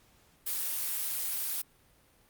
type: noise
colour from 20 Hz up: blue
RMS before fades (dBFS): -33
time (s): 0.46-1.62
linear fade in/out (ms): 10
effects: pink hiss -64 dBFS RMS until 2.29 s + Opus 48 kbps